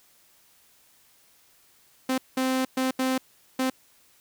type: tone bursts at uneven times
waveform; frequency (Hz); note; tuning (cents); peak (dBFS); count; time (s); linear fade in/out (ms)
sawtooth; 260; C4; -11; -19; 5; 2.09-2.18 / 2.37-2.65 / 2.77-2.91 / 2.99-3.18 / 3.59-3.7; 5
effects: white hiss -60 dBFS RMS until 4.2 s